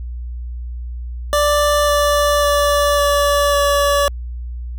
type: tone with pitch steps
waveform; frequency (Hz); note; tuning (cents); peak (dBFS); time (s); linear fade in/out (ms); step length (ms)
25% pulse; 587.3 / 583.2 / 579.2 / 575.2 / 571.2; D5 / D5 / D5 / D5 / D5; 0 / -12 / -24 / -36 / -48; -9; 1.33-4.08; 0; 550
effects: added 60 Hz sine -24 dBFS peak until 4.78 s